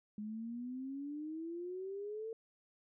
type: exponential sweep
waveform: sine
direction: up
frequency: 207.7 to 454 Hz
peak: -40 dBFS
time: 0.18-2.33 s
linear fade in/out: 2 ms
effects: none